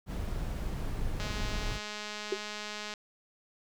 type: noise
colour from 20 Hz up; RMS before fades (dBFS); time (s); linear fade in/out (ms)
brown; -34; 0.06-1.8; 50
type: click train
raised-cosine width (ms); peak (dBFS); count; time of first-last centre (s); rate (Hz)
0.2; -22; 366; 1.2-2.938; 210
type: tone with exponential decay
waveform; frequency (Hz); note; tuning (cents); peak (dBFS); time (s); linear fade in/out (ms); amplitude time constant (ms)
sine; 390; G4; -9; -24; 2.32-2.4; 5; 16
effects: none